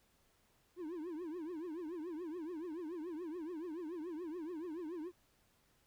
triangle tone with vibrato, 331.9 Hz, E4, 12 cents sharp, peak -39 dBFS, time 0.76-5.12 s, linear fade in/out 50 ms, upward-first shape triangle, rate 7 Hz, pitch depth 210 cents each way, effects pink hiss -73 dBFS RMS until 5.86 s

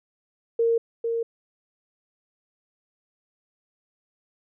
sine tone with echo, 461.4 Hz, A#4, 18 cents flat, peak -18 dBFS, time 0.59-0.78 s, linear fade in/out 5 ms, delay 450 ms, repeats 1, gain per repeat -5 dB, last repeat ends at 1.23 s, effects none

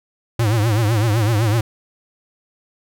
square tone with vibrato, 110 Hz, A2, in tune, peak -15 dBFS, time 0.39-1.61 s, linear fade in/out 5 ms, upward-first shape triangle, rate 7.9 Hz, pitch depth 170 cents each way, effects none

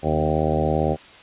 harmonic tone with a mistuned harmonic, 77.78 Hz, D#2, in tune, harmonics 1 / 2 / 3 / 4 / 5 / 6 / 7 / 8 / 9 / 10, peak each -27 / -25 / -28 / -29 / -27 / -29 / -26 / -29 / -30 / -28 dBFS, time 0.02-0.97 s, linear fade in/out 50 ms, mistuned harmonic 2, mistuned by -29 cents, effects white hiss -45 dBFS RMS until 1.22 s + resampled to 8000 Hz

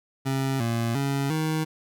25% pulse tone with pitch steps, 134.7 / 115.9 / 138.6 / 157.2 Hz, C#3 / A#2 / C#3 / D#3, -49 / -10 / 0 / +18 cents, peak -20 dBFS, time 0.25-1.65 s, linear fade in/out 20 ms, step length 350 ms, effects none

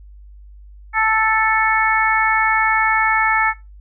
harmonic tone, 440 Hz, A4, in tune, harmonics 2 / 3 / 4 / 5, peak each -19 / -19 / -19 / -19 dBFS, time 0.93-3.54 s, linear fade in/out 50 ms, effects noise-tail reverb RT60 0.2 s tail -17 dB re dry + added 50 Hz sine -38 dBFS peak until 3.8 s

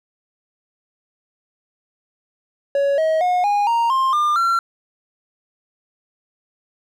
triangle tone with pitch steps, 560 / 635.9 / 722 / 819.9 / 931 / 1057.1 / 1200.4 / 1363 Hz, C#5 / D#5 / F#5 / G#5 / A#5 / C6 / D6 / F6, +18 / +38 / -43 / -22 / -2 / +17 / +38 / -43 cents, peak -13 dBFS, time 2.75-4.59 s, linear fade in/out 2 ms, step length 230 ms, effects none

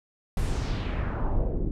brown noise with low-pass filter sweep, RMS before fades -27 dBFS, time 0.37-1.71 s, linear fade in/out 2 ms, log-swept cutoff 12000 to 290 Hz, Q 1.8, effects none

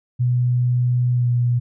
sine tone with pitch glide, 123.47 to 121.49 Hz, B2 to B2, 0 to -28 cents, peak -15 dBFS, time 0.19-1.6 s, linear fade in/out 20 ms, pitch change -28 cents, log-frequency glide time 1.13-1.28 s, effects none

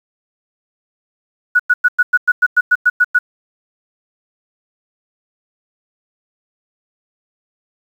sine tone bursts, 1467 Hz, F#6, 15 cents flat, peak -7 dBFS, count 12, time 1.55-3.19 s, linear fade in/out 10 ms, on 45 ms, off 100 ms, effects 7-bit

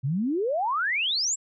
sine exponential sweep, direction up, 123.47 to 7830 Hz, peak -23 dBFS, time 0.03-1.36 s, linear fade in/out 20 ms, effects none

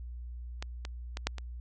clicks, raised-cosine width 0.2 ms, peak -20 / -22 / -20 / -11 / -24 dBFS, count 5, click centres 0.625 / 0.851 / 1.171 / 1.27 / 1.383 s, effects added 60 Hz sine -39 dBFS peak until 1.6 s + resampled to 22050 Hz

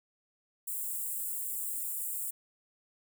white high-pass noise, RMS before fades -36 dBFS, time 0.67-2.31 s, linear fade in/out 10 ms, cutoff 7400 Hz, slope 96 dB/octave, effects none

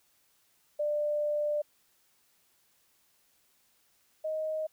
sine tone pair in turn, 594 / 625.6 Hz, D5 / D#5, +20 / +9 cents, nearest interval minor second, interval 89 cents, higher second, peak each -27 / -30 dBFS, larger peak first, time 0.79-1.62 / 4.24-4.67 s, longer first, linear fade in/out 10 ms, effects white hiss -69 dBFS RMS until 4.72 s

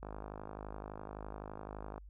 click train, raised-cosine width 1 ms, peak -30 dBFS, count 102, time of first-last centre 0.03-1.98 s, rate 51.8 Hz, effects added 50 Hz sine -50 dBFS peak until 2.09 s

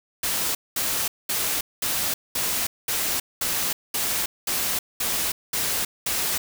white noise bursts, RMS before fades -25 dBFS, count 12, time 0.23-6.38 s, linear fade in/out 5 ms, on 320 ms, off 210 ms, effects none

